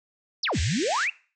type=exponential two-way sweep; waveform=sine; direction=down then up; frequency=6100 to 69.3 to 2822 Hz; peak=-23 dBFS; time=0.43-1.1 s; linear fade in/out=5 ms; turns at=0.6 s
type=band-pass noise; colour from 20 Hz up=pink; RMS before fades=-33 dBFS; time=0.52-1.08 s; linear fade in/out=50 ms; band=1600 to 7900 Hz; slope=96 dB/octave
effects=noise-tail reverb RT60 0.4 s tail -21 dB re dry